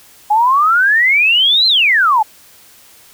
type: exponential two-way sweep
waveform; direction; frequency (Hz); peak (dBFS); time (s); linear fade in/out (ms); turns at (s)
sine; up then down; 819 to 4186 to 819; -8; 0.3-2.23; 10; 1.67
effects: white hiss -44 dBFS RMS until 3.13 s